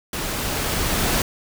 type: noise with level ramp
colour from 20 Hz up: pink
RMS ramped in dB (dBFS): -27 to -20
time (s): 0.13-1.22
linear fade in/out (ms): 2
effects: none